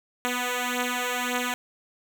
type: beating tone pair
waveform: 5% pulse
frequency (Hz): 246.1 / 247.9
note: B3 / B3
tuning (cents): -6 / +7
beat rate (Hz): 1.8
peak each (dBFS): -19 / -16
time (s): 0.25-1.54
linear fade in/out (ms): 0
effects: none